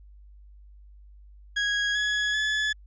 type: tone with pitch steps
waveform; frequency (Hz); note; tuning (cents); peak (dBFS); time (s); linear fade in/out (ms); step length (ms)
30% pulse; 1653 / 1683.8 / 1715.3; G#6 / G#6 / A6; -9 / +23 / -45; -21; 1.56-2.73; 10; 390
effects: added 50 Hz sine -47 dBFS peak until 2.86 s + resampled to 16000 Hz